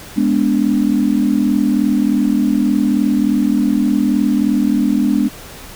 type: chord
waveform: sine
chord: G# diminished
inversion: none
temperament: equal with one note detuned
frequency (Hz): 207.7 / 246.9 / 290.3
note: G#3 / B3 / D4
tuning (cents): 0 / 0 / -20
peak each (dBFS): -16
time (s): 0.16-5.29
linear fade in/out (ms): 20
effects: pink hiss -35 dBFS RMS until 5.75 s